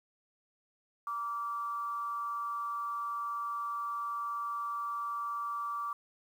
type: tone with amplitude modulation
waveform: sine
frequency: 1160 Hz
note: D6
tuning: 22 cents flat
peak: -31 dBFS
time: 1.07-5.93 s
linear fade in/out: 2 ms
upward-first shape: sine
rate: 221 Hz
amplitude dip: 50%
effects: 10-bit